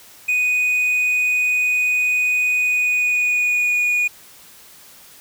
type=tone with pitch glide; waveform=triangle; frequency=2485 to 2454 Hz; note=D#7 to D#7; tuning=-3 to -25 cents; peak=-14 dBFS; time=0.28-4.08 s; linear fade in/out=10 ms; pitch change=-22 cents; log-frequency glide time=2.56-3.83 s; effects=white hiss -45 dBFS RMS until 5.2 s